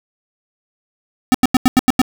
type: tone bursts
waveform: square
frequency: 255.2 Hz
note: C4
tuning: 43 cents flat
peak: -8 dBFS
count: 7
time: 1.32-2.016 s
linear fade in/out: 0 ms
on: 24 ms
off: 88 ms
effects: none